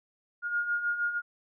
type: beating tone pair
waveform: sine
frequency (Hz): 1419 / 1425.4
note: F6 / F6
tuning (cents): +27 / +35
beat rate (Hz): 6.4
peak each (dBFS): -35 / -28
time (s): 0.42-1.22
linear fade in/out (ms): 50
effects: none